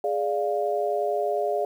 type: chord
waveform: sine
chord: D diminished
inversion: second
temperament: equal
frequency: 415.3 / 587.3 / 698.5 Hz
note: Ab4 / D5 / F5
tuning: 0 / 0 / 0 cents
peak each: -27 dBFS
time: 0.04-1.65 s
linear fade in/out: 2 ms
effects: 9-bit